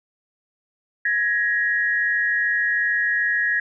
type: tone pair together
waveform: sine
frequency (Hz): 1665.4 / 1888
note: G#6 / A#6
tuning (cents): +4 / +22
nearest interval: major second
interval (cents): 218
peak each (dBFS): -21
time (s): 1.05-3.6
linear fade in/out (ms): 5
effects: none